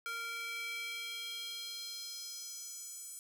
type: tone with high-pass filter sweep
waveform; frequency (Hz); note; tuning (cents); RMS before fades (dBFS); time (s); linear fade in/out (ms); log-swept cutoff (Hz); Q
square; 462.7; A#4; -13; -43; 0.06-3.19; 0; 1600 to 8300; 2.8
effects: 12-bit